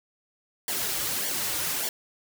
white noise with flanger, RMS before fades -29 dBFS, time 0.68-1.89 s, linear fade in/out 2 ms, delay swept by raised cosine 0.76 to 4.66 ms, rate 1.7 Hz, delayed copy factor -0.75, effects none

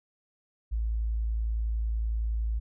sine tone, 55.4 Hz, A1, 13 cents sharp, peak -26 dBFS, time 0.71-2.6 s, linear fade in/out 20 ms, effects none

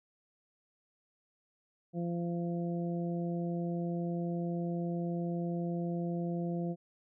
harmonic tone, 171.9 Hz, F3, 27 cents flat, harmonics 1 / 2 / 3 / 4, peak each -33 / -39 / -43 / -45 dBFS, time 1.93-6.76 s, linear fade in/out 50 ms, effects none

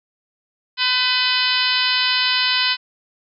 harmonic tone with a mistuned harmonic, 506 Hz, B4, 42 cents sharp, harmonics 2 / 3 / 4 / 5 / 6 / 7 / 8 / 9 / 10, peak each -27 / -25 / -26 / -24 / -22 / -27 / -23 / -27 / -25 dBFS, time 0.77-2.77 s, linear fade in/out 50 ms, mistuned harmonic 4, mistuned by -25 cents, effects none

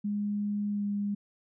sine tone with pitch glide, 205.9 to 203.5 Hz, G#3 to G#3, -15 to -35 cents, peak -28 dBFS, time 0.04-1.15 s, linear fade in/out 10 ms, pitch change -20 cents, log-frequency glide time 0.7-0.85 s, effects none

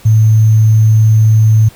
sine tone with sample-and-hold, 109.6 Hz, A2, 6 cents flat, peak -4 dBFS, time 0.05-1.69 s, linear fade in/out 10 ms, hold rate 6300 Hz, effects pink hiss -40 dBFS RMS until 1.75 s

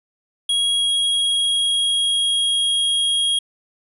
square tone with pitch glide, 3300 to 3275 Hz, G#7 to G#7, -12 to -25 cents, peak -17 dBFS, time 0.49-3.39 s, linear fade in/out 5 ms, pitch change -13 cents, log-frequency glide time 0.75-2.84 s, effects resampled to 32000 Hz

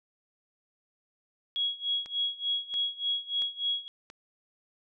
sine tone with tremolo, 3322 Hz, G#7, in tune, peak -25 dBFS, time 1.56-3.88 s, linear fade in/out 0 ms, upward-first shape sine, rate 3.4 Hz, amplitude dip 90%
click train, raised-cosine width 0.2 ms, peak -28 dBFS, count 4, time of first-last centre 2.06-4.101 s, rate 1.47 Hz
effects none

